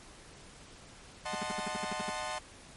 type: chord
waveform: sawtooth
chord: D# diminished seventh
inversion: none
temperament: equal with one note detuned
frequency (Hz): 615.5 / 740 / 880 / 1046.5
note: D#5 / F#5 / A5 / C6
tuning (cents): -19 / 0 / 0 / 0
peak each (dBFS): -37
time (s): 1.25-2.39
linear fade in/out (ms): 10
type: tone bursts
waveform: 35% pulse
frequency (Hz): 203.3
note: G#3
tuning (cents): -37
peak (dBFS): -33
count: 10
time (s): 1.33-2.098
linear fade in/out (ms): 5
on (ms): 21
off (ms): 62
effects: pink hiss -53 dBFS RMS until 2.76 s + MP3 48 kbps